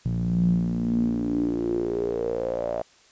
sawtooth tone with band-pass filter sweep, 58.1 Hz, A#1, 5 cents flat, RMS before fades -25 dBFS, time 0.05-2.82 s, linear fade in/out 5 ms, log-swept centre 140 to 630 Hz, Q 9.2, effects white hiss -56 dBFS RMS until 3.11 s + resampled to 16000 Hz

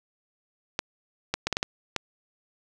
clicks, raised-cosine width 0.2 ms, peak -8 dBFS, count 7, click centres 0.791 / 1.34 / 1.47 / 1.527 / 1.569 / 1.629 / 1.963 s, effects none

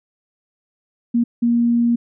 sine tone bursts at uneven times, 236.2 Hz, A#3, 23 cents sharp, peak -13 dBFS, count 2, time 1.14-1.24 / 1.42-1.96 s, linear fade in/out 10 ms, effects none

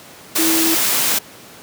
sine tone in noise, 325.3 Hz, E4, 23 cents flat, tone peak -17 dBFS, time 0.38-0.75 s, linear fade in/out 10 ms, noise white, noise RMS -17 dBFS, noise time 0.35-1.19 s, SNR -3 dB, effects pink hiss -40 dBFS RMS until 1.62 s + high-pass 150 Hz 12 dB/octave

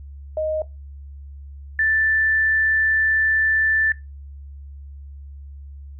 sine tone pair in turn, 622.3 / 1764.5 Hz, D#5 / A6, 0 / +4 cents, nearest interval octave + tritone, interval 1804 cents, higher second, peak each -20 / -16 dBFS, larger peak second, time 0.37-0.62 / 1.79-3.92 s, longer second, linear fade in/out 2 ms, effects noise-tail reverb RT60 0.2 s tail -18 dB re dry + added 70 Hz sine -35 dBFS peak until 5.99 s

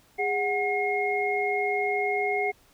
sine tone cluster, 409.4 / 738 / 2148 Hz, G#4 / F#5 / C7, -25 / -5 / +45 cents, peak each -28 dBFS, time 0.18-2.52 s, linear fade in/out 20 ms, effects pink hiss -60 dBFS RMS until 2.73 s

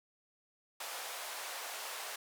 pink band-pass noise, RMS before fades -43 dBFS, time 0.8-2.16 s, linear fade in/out 5 ms, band 580 to 16000 Hz, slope 24 dB/octave, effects none

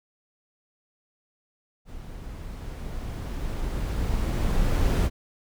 brown noise with level ramp, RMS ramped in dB -40 to -20 dBFS, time 1.85-5.1 s, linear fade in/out 50 ms, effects none

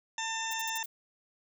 harmonic tone, 897 Hz, A5, 33 cents sharp, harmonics 1 / 2 / 3 / 4 / 6 / 7 / 8, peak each -37 / -38 / -41 / -40 / -46 / -43 / -42 dBFS, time 0.18-0.83 s, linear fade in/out 2 ms
violet noise bursts, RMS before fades -39 dBFS, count 5, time 0.51-0.859 s, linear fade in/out 5 ms, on 25 ms, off 56 ms
effects none

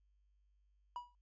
triangle tone with exponential decay, 973 Hz, B5, 26 cents flat, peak -36 dBFS, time 0.96-1.15 s, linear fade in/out 1 ms, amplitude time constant 40 ms, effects added 50 Hz sine -70 dBFS peak until 1.21 s + resampled to 16000 Hz

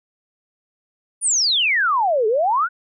sine exponential two-way sweep, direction down then up, 9870 to 415.3 to 1536 Hz, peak -15 dBFS, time 1.21-2.69 s, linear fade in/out 50 ms, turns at 2.27 s, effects none

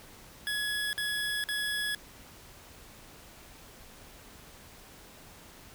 25% pulse tone bursts, 1685 Hz, G#6, 25 cents sharp, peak -26 dBFS, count 3, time 0.47-1.948 s, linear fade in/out 0 ms, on 460 ms, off 49 ms, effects pink hiss -52 dBFS RMS until 5.74 s

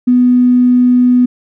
triangle tone with tanh clipping, 247.8 Hz, B3, 6 cents sharp, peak -5 dBFS, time 0.07-1.26 s, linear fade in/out 10 ms, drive 3 dB, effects none

